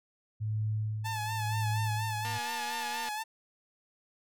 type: tone with tremolo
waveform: sine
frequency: 107.8 Hz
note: A2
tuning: 35 cents flat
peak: -28 dBFS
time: 0.4-2.39 s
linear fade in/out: 20 ms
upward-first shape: sine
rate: 0.94 Hz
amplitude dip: 60%
type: tone with vibrato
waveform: sawtooth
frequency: 870 Hz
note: A5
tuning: 20 cents flat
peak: -30 dBFS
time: 1.04-3.24 s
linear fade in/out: 20 ms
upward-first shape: sine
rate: 4.2 Hz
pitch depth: 58 cents each way
type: click train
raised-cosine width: 0.2 ms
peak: -24 dBFS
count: 201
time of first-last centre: 2.25-3.087 s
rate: 239 Hz
effects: none